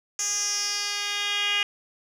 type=tone with band-pass filter sweep; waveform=10% pulse; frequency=408.9 Hz; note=G#4; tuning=27 cents flat; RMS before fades=-27 dBFS; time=0.19-1.63 s; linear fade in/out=2 ms; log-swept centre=6700 to 2900 Hz; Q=4.3; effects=none